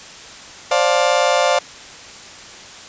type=chord; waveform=35% pulse; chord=D minor seventh; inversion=third; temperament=just; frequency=528.6 / 587.3 / 704.8 / 881 Hz; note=C5 / D5 / F5 / A5; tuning=+18 / 0 / +16 / +2 cents; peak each=-17 / -16 / -17 / -22 dBFS; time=0.71-1.59 s; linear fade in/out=5 ms; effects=white hiss -37 dBFS RMS until 2.88 s + resampled to 16000 Hz